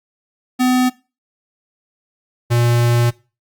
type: tone pair in turn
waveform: square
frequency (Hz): 252.8 / 119.31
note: B3 / A#2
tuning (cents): +41 / +41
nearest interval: octave + minor second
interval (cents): 1300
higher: first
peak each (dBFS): -13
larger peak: neither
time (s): 0.59-0.9 / 2.5-3.11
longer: second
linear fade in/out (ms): 20
effects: noise-tail reverb RT60 0.3 s tail -20 dB re dry + Opus 48 kbps